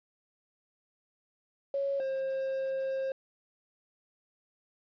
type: tone pair in turn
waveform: sine / triangle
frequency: 554.4 / 533.5 Hz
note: C#5 / C5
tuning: 0 / +34 cents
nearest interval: minor second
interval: 66 cents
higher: first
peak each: -28 / -28 dBFS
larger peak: neither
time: 1.74-2 / 2-3.12 s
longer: second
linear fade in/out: 2 ms
effects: resampled to 11025 Hz + 10-bit